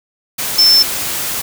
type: tone in noise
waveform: sine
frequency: 5310 Hz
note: E8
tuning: 12 cents sharp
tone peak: -6 dBFS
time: 0.58-0.83 s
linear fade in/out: 10 ms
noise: white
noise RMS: -20 dBFS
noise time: 0.38-1.42 s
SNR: +11 dB
effects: none